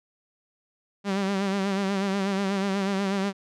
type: tone with vibrato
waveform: sawtooth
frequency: 196 Hz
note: G3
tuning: in tune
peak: -20 dBFS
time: 1.04-3.33 s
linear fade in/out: 50 ms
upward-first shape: sine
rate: 8.2 Hz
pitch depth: 53 cents each way
effects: low-pass 6000 Hz 12 dB/octave